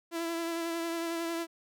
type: tone with vibrato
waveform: sawtooth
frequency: 334.1 Hz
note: E4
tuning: 23 cents sharp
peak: -28 dBFS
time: 0.11-1.47 s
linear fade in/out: 50 ms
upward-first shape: triangle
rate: 11 Hz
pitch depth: 27 cents each way
effects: none